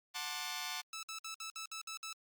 10% pulse chord, D dominant seventh, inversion first, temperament just, 734.2 / 881 / 1057.2 / 1174.7 Hz, F#5 / A5 / C6 / D6, -14 / +2 / +18 / 0 cents, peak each -37 dBFS, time 0.14-0.82 s, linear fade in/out 20 ms
10% pulse tone bursts, 1312 Hz, E6, 9 cents flat, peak -34 dBFS, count 8, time 0.93-2.129 s, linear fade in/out 2 ms, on 100 ms, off 57 ms
effects Opus 48 kbps

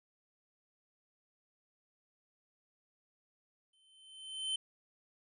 square tone with exponential growth, 3078 Hz, G7, 32 cents flat, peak -32 dBFS, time 3.73-4.56 s, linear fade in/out 5 ms, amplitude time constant 180 ms, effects resampled to 24000 Hz

